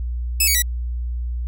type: tone with pitch steps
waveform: 5% pulse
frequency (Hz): 2600 / 2250 / 1947.8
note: E7 / C#7 / B6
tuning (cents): -24 / +25 / -24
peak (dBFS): -6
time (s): 0.4-0.622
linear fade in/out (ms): 5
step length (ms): 74
effects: added 60 Hz sine -22 dBFS peak until 1.47 s